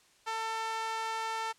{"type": "tone with high-pass filter", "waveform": "sawtooth", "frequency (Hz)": 446.9, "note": "A4", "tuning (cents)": 27, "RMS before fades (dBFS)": -35, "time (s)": [0.26, 1.53], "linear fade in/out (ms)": 20, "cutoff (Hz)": 950, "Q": 2, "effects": ["white hiss -64 dBFS RMS until 1.58 s", "low-pass 8000 Hz 12 dB/octave"]}